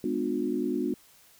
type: chord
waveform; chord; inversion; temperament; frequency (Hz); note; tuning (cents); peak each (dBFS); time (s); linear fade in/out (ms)
sine; G# diminished seventh; none; just; 207.7 / 249.2 / 299 / 358.8; G#3 / B3 / D4 / F4; 0 / +16 / +31 / +47; -35 / -31 / -31 / -31; 0.04-0.94; 2
effects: white hiss -58 dBFS RMS until 1.39 s